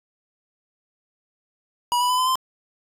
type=tone with pitch steps; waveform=square; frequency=970 / 986.4 / 1003 / 1020 / 1037.2 Hz; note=B5 / B5 / B5 / C6 / C6; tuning=-31 / -2 / +26 / -44 / -15 cents; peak=-19 dBFS; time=1.92-2.355 s; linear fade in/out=0 ms; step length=87 ms; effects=resampled to 32000 Hz